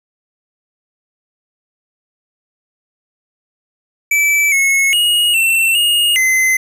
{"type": "tone with pitch steps", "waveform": "square", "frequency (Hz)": [2312, 2184, 2879, 2692, 2858, 2053], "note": ["D7", "C#7", "F#7", "E7", "F7", "C7"], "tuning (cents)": [-28, -26, -48, 36, 39, -33], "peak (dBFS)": -11, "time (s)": [4.11, 6.57], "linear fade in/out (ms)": 5, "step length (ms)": 410, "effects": []}